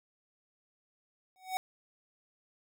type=tone with exponential growth; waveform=square; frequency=749 Hz; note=F#5; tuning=21 cents sharp; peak=-28 dBFS; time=1.36-1.57 s; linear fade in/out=0 ms; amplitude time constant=45 ms; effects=none